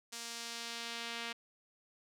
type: tone with band-pass filter sweep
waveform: sawtooth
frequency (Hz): 233.1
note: A#3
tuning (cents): 0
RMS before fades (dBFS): -43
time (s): 0.12-1.33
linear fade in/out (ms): 10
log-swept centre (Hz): 6500 to 2900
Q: 1.1
effects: none